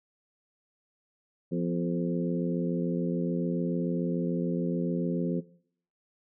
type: harmonic tone with a mistuned harmonic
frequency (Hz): 86.9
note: F2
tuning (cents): -8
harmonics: 2 / 3 / 4 / 5 / 6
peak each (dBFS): -29 / -33 / -35 / -37 / -39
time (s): 1.51-5.41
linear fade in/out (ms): 20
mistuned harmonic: 3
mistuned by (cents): -51
effects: noise-tail reverb RT60 0.6 s tail -19 dB re dry